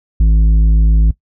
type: tone with tanh clipping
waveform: sine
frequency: 53.7 Hz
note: A1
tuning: 41 cents flat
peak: -8 dBFS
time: 0.2-1.11 s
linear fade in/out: 5 ms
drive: 8 dB
effects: noise-tail reverb RT60 0.1 s tail -18 dB re dry